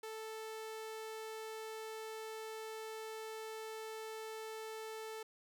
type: tone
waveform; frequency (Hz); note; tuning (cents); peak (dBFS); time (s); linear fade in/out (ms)
sawtooth; 440; A4; 0; -40; 0.03-5.23; 5
effects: none